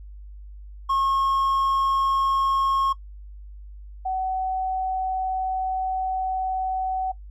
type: tone pair in turn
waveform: triangle / sine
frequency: 1085 / 753.2 Hz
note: C#6 / F#5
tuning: -37 / +31 cents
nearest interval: tritone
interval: 632 cents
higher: first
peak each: -18 / -23 dBFS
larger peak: first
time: 0.89-2.93 / 4.05-7.12 s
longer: second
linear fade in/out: 10 ms
effects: noise-tail reverb RT60 0.1 s tail -18 dB re dry + added 50 Hz sine -38 dBFS peak until 7.3 s